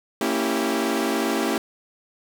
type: chord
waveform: sawtooth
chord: A# diminished seventh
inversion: none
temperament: equal with one note detuned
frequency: 229.7 / 277.2 / 329.6 / 392 Hz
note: A#3 / C#4 / E4 / G4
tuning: -25 / 0 / 0 / 0 cents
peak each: -23 dBFS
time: 0.21-1.58 s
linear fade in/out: 2 ms
effects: none